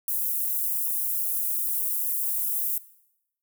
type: high-pass noise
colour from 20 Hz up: pink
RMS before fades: -27 dBFS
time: 0.08-2.78 s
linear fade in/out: 2 ms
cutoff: 12000 Hz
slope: 24 dB/octave
effects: noise-tail reverb RT60 0.8 s tail -18 dB re dry